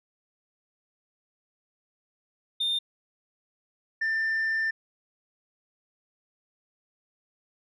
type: tone pair in turn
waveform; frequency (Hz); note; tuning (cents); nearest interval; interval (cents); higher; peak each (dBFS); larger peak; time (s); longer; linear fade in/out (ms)
sine; 3623 / 1787.1; A7 / A6; +50 / +26; octave; 1224; first; -22; neither; 2.6-2.79 / 4.01-4.71; second; 10
effects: tanh soft clip ceiling -23 dBFS